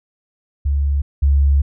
sine tone pair in turn, 70.7 / 70.09 Hz, C#2 / C#2, +35 / +20 cents, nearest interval unison, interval 15 cents, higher first, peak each -14 / -10 dBFS, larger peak second, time 0.65-1.02 / 1.22-1.62 s, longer second, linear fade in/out 10 ms, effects none

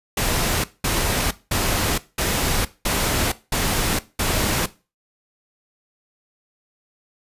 pink noise bursts, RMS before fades -21 dBFS, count 7, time 0.17-4.66 s, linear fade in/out 5 ms, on 470 ms, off 200 ms, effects noise-tail reverb RT60 0.3 s tail -17 dB re dry + resampled to 32000 Hz

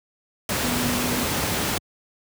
sine tone in noise, 245.2 Hz, B3, 12 cents flat, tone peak -26 dBFS, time 0.64-1.24 s, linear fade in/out 2 ms, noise pink, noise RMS -24 dBFS, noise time 0.49-1.78 s, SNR -5 dB, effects high-pass 80 Hz 12 dB/octave

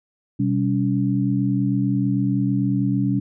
sine tone cluster, 126.9 / 196 / 282.5 Hz, B2 / G3 / C#4, +47 / 0 / +33 cents, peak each -22 dBFS, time 0.39-3.2 s, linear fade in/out 10 ms, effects none

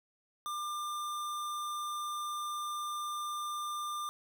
square tone, 1196 Hz, D6, 31 cents sharp, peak -36 dBFS, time 0.46-4.09 s, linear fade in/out 0 ms, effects none

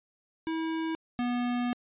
square tone pair in turn, 323.3 / 243.9 Hz, E4 / B3, -34 / -21 cents, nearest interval perfect fourth, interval 487 cents, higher first, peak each -30 / -28 dBFS, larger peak second, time 0.47-0.95 / 1.19-1.73 s, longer second, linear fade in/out 0 ms, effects resampled to 8000 Hz

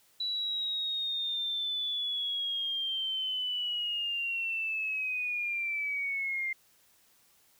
sine linear sweep, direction down, 3951 to 2097 Hz, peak -30 dBFS, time 0.2-6.53 s, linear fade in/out 5 ms, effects white hiss -65 dBFS RMS until 7.59 s

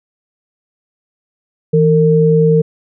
sine tone pair together, 161.96 / 455.2 Hz, E3 / A#4, -30 / -41 cents, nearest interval octave + tritone, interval 1789 cents, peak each -10 dBFS, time 1.73-2.62 s, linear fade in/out 10 ms, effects none

